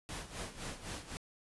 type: noise with tremolo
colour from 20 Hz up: pink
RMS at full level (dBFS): -41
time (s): 0.09-1.17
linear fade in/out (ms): 0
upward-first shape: sine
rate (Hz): 3.9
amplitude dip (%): 75
effects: resampled to 24000 Hz